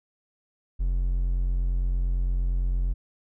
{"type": "tone", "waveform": "triangle", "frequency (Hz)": 44.39, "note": "F1", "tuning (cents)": 29, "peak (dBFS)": -20, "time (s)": [0.79, 2.94], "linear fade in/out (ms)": 20, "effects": []}